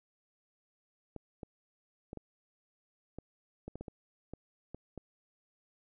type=clicks; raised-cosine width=2 ms; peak=-29 dBFS; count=12; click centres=1.163 / 1.432 / 2.131 / 2.173 / 3.186 / 3.68 / 3.756 / 3.81 / 3.882 / 4.336 / 4.746 / 4.977 s; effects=none